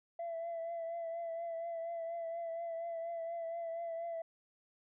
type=tone with vibrato; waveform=sine; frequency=670 Hz; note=E5; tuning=28 cents sharp; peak=-36 dBFS; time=0.19-4.22 s; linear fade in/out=5 ms; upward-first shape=triangle; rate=4.2 Hz; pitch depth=37 cents each way; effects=tanh soft clip ceiling -35 dBFS